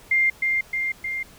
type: tone with echo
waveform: sine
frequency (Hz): 2106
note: C7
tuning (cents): +11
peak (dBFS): -16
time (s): 0.11-0.3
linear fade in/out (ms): 5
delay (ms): 310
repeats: 3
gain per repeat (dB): -3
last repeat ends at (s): 1.23
effects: pink hiss -49 dBFS RMS until 1.38 s